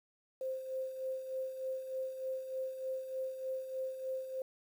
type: tone with tremolo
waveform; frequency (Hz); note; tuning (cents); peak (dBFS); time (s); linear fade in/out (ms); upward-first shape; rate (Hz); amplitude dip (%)
sine; 523.3; C5; 0; -34; 0.41-4.42; 2; sine; 3.3; 60
effects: 10-bit